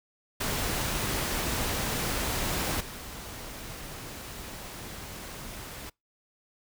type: noise with level steps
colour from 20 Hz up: pink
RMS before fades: -30 / -41 dBFS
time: 0.4-5.9 s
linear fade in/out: 10 ms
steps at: 2.8 s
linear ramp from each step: 10 ms
effects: noise-tail reverb RT60 0.2 s tail -26 dB re dry